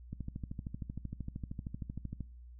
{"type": "click train", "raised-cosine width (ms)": 5, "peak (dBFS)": -27, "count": 28, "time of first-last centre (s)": [0.13, 2.207], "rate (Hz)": 13, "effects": ["noise-tail reverb RT60 0.5 s tail -23 dB re dry", "added 60 Hz sine -49 dBFS peak until 2.59 s"]}